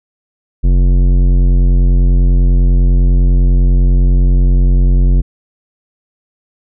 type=tone with tanh clipping; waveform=sine; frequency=45.05 Hz; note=F#1; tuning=45 cents flat; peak=-8 dBFS; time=0.63-5.22 s; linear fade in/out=20 ms; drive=14 dB; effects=none